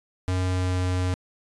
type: tone with pitch glide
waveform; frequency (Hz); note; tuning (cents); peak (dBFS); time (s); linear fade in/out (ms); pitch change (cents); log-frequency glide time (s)
square; 92 to 91.26; F#2 to F#2; -9 to -23; -23; 0.28-1.14; 0; -14; 0.45-0.82
effects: resampled to 22050 Hz